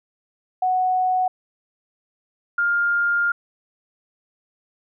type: tone pair in turn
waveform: sine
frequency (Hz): 740 / 1405.8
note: F#5 / F6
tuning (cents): 0 / +11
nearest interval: major seventh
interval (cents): 1111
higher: second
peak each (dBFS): -17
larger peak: neither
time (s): 0.62-1.28 / 2.58-3.32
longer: second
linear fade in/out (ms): 5
effects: none